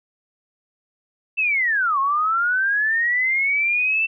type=linear two-way sweep; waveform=sine; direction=down then up; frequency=2680 to 1067 to 2680 Hz; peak=-17 dBFS; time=1.37-4.07 s; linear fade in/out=20 ms; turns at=1.99 s; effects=none